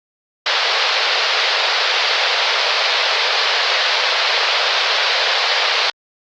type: band-pass noise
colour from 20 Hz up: white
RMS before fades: -17 dBFS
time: 0.46-5.9 s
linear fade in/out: 2 ms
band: 450 to 4800 Hz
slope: 48 dB/octave
effects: Opus 48 kbps